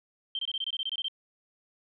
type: tone bursts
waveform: sine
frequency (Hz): 3140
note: G7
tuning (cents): +2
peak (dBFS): -29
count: 12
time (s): 0.35-1.083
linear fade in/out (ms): 2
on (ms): 40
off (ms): 23
effects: none